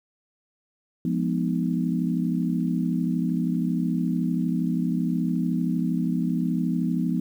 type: chord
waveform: sine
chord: F half-diminished seventh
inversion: none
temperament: equal with one note detuned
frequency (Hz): 174.61 / 207.7 / 246.9 / 307.6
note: F3 / Ab3 / Cb4 / Eb4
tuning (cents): 0 / 0 / 0 / -20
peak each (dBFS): -25 / -31 / -26 / -31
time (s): 1.05-7.2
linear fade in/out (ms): 2
effects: 9-bit